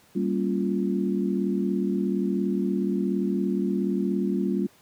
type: chord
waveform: sine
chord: G half-diminished seventh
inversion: none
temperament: equal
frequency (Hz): 196 / 233.1 / 277.2 / 349.2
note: G3 / Bb3 / Db4 / F4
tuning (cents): 0 / 0 / 0 / 0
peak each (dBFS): -25 / -30 / -30 / -29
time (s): 0.15-4.67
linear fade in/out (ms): 10
effects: pink hiss -57 dBFS RMS until 4.81 s + high-pass 100 Hz 12 dB/octave